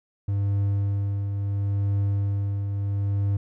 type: tone with tremolo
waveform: triangle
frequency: 100 Hz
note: G2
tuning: 35 cents sharp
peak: -18 dBFS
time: 0.28-3.37 s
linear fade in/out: 5 ms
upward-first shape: triangle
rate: 0.73 Hz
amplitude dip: 45%
effects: none